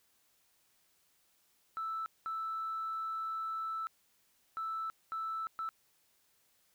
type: tone bursts at uneven times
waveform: sine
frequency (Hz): 1318.5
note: E6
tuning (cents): 0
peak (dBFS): -34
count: 5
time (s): 1.77-2.06 / 2.26-3.87 / 4.57-4.9 / 5.12-5.47 / 5.59-5.69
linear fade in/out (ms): 0
effects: tanh soft clip ceiling -31 dBFS + white hiss -72 dBFS RMS until 6.74 s